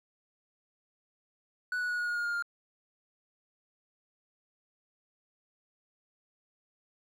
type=tone with pitch steps; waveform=triangle; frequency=1480 / 1468.9 / 1457.9 / 1447 / 1436.2 / 1425.5 / 1414.8 / 1404.2 Hz; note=F#6 / F#6 / F#6 / F#6 / F6 / F6 / F6 / F6; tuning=0 / -13 / -26 / -39 / +48 / +35 / +22 / +9 cents; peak=-28 dBFS; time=1.72-2.424 s; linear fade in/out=2 ms; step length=88 ms; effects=none